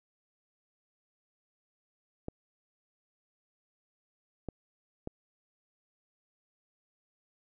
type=clicks; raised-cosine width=2 ms; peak=-23 dBFS; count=3; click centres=2.284 / 4.487 / 5.074 s; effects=none